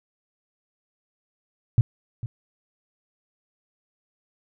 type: tone with echo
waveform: sine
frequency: 116.54 Hz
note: A#2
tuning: in tune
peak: -12 dBFS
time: 1.78-1.81 s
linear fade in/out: 0 ms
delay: 450 ms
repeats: 1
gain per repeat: -15 dB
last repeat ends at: 2.26 s
effects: none